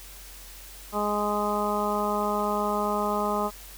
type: harmonic tone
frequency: 207.7 Hz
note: G#3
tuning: in tune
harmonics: 1 / 2 / 3 / 4 / 5 / 6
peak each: -31 / -31 / -31 / -31 / -31 / -31 dBFS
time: 0.92-3.51 s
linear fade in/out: 50 ms
effects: added 46 Hz sine -46 dBFS peak until 3.77 s + white hiss -46 dBFS RMS until 3.77 s